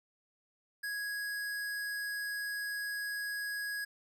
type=tone; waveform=square; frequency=1661.2 Hz; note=G#6; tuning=in tune; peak=-36 dBFS; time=0.83-3.85 s; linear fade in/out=10 ms; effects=none